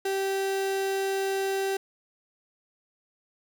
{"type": "tone", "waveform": "35% pulse", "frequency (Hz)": 388.6, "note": "G4", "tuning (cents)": -15, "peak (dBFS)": -24, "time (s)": [0.05, 1.77], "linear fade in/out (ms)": 5, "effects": []}